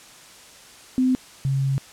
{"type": "tone pair in turn", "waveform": "sine", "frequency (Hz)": [256.5, 135.88], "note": ["C4", "C#3"], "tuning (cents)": [-34, -34], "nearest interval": "major seventh", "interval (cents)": 1100, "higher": "first", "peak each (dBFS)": [-16, -19], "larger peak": "first", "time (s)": [[0.98, 1.15], [1.45, 1.78]], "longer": "second", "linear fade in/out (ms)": 0, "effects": ["white hiss -46 dBFS RMS until 1.92 s", "low-pass 9000 Hz 12 dB/octave"]}